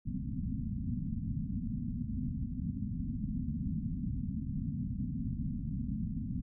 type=low-pass noise; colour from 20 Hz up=white; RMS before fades=-36 dBFS; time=0.05-6.42 s; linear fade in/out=20 ms; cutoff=260 Hz; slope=96 dB/octave; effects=none